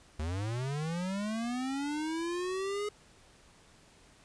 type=linear sweep; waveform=square; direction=up; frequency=73.42 to 420 Hz; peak=-33 dBFS; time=0.19-2.89 s; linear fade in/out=5 ms; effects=pink hiss -60 dBFS RMS until 4.24 s + resampled to 22050 Hz